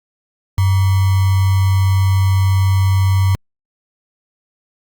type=tone with sample-and-hold; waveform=sine; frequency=95.8 Hz; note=G2; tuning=39 cents flat; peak=-10 dBFS; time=0.58-3.35 s; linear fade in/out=0 ms; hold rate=1050 Hz; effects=Opus 48 kbps